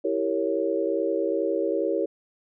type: chord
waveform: sine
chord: E diminished seventh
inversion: none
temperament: equal with one note detuned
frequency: 329.6 / 392 / 461.6 / 554.4 Hz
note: E4 / G4 / Bb4 / Db5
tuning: 0 / 0 / -17 / 0 cents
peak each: -28 dBFS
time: 0.04-2.06 s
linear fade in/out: 10 ms
effects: none